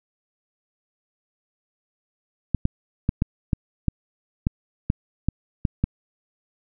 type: clicks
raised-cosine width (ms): 5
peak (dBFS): -7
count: 11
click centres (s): 2.547 / 2.654 / 3.091 / 3.221 / 3.532 / 3.883 / 4.469 / 4.901 / 5.286 / 5.652 / 5.84
effects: none